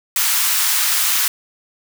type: high-pass noise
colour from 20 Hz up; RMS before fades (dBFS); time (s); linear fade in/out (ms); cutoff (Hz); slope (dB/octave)
white; -17; 0.16-1.28; 2; 980; 24
effects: none